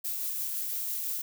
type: noise with tremolo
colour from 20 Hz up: violet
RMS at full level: -32 dBFS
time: 0.04-1.22 s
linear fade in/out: 10 ms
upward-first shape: triangle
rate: 5.9 Hz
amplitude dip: 25%
effects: none